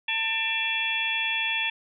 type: tone cluster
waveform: sine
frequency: 897 / 1790 / 2369 / 2685 / 3372 Hz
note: A5 / A6 / D7 / E7 / G#7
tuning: +33 / +29 / +14 / +31 / +26 cents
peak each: -36 / -32 / -31 / -28 / -30 dBFS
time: 0.08-1.7 s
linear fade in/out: 5 ms
effects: none